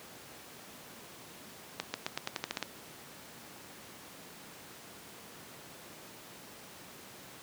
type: accelerating click train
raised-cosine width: 0.2 ms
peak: -15 dBFS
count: 10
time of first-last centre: 1.8-2.627 s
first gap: 140 ms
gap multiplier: 0.89
effects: pink hiss -50 dBFS RMS until 7.42 s + high-pass 150 Hz 12 dB/octave